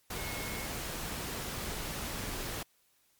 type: tone in noise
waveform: sine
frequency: 2173 Hz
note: C#7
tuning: 35 cents flat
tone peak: -44 dBFS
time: 0.16-0.66 s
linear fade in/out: 5 ms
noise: pink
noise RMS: -38 dBFS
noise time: 0.1-2.63 s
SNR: -9 dB
effects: white hiss -70 dBFS RMS until 3.19 s + MP3 96 kbps